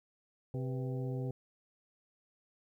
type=harmonic tone with a mistuned harmonic; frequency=130.81 Hz; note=C3; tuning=in tune; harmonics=1 / 2 / 3 / 4 / 5 / 6; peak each=-35 / -43 / -44 / -45 / -56 / -55 dBFS; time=0.54-1.31 s; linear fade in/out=2 ms; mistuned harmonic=4; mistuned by=-94 cents; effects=12-bit